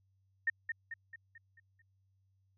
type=tone with echo; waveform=sine; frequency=1831 Hz; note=A#6; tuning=32 cents flat; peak=-27 dBFS; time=0.47-0.5 s; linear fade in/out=5 ms; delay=220 ms; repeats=6; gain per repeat=-6 dB; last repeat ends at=1.82 s; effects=added 96 Hz sine -70 dBFS peak until 2.57 s